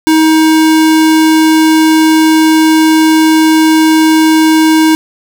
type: tone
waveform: square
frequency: 316.5 Hz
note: D#4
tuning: 30 cents sharp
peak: -5 dBFS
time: 0.07-4.95 s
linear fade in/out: 0 ms
effects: none